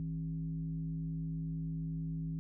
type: tone with frequency modulation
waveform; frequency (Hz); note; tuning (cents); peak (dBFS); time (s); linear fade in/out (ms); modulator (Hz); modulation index
sine; 160.2; E3; -49; -35; 0-2.39; 0; 109; 0.54
effects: none